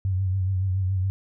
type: tone with vibrato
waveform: sine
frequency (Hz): 94.4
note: F#2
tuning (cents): +35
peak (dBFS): -21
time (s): 0.05-1.1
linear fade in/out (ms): 0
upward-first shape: triangle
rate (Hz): 7.1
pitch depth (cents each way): 64
effects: none